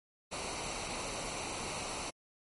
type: noise with comb filter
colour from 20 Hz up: pink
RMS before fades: -39 dBFS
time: 0.31-2.11 s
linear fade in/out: 20 ms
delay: 0.59 ms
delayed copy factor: -0.6
effects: MP3 48 kbps